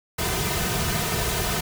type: noise with comb filter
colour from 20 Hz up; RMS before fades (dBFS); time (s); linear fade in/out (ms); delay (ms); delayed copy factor
pink; -25; 0.18-1.61; 10; 3.6; -0.75
effects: none